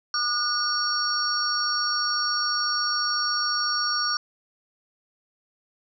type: tone cluster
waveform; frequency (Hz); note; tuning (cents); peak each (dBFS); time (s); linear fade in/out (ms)
sine; 1210 / 1456 / 4478 / 5570; D#6 / F#6 / C#8 / F8; -49 / -28 / +17 / -5; -28 / -30 / -29 / -26; 0.14-4.17; 2
effects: none